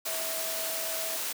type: tone in noise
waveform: sine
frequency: 650 Hz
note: E5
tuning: 24 cents flat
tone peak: -38 dBFS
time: 0.06-1.17 s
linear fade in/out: 10 ms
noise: white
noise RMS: -33 dBFS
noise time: 0.05-1.33 s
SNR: -8 dB
effects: high-pass 300 Hz 12 dB/octave